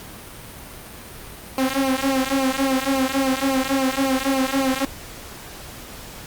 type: tone with flanger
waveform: sawtooth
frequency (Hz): 267.1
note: C4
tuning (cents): +36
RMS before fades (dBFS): -21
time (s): 1.58-4.85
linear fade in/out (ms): 2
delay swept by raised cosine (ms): 0.55 to 3.95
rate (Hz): 3.6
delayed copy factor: -1
effects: pink hiss -38 dBFS RMS until 6.26 s + Opus 48 kbps